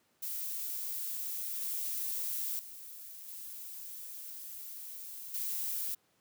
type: noise with level steps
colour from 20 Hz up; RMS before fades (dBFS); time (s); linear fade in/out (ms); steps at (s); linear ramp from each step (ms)
violet; -38 / -36 / -48 / -45 / -36; 0.22-5.95; 10; 1.61 / 2.59 / 3.28 / 5.34; 2
effects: pink hiss -72 dBFS RMS until 6.2 s + high-pass 150 Hz 12 dB/octave